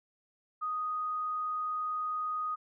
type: tone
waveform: sine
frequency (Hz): 1244.5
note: D#6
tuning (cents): 0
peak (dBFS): -31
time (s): 0.61-2.56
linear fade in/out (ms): 20
effects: none